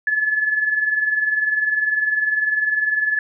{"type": "tone with tremolo", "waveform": "sine", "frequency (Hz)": 1719, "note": "A6", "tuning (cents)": -41, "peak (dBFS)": -14, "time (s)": [0.07, 3.19], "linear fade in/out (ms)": 2, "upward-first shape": "sine", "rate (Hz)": 20, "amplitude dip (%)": 60, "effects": []}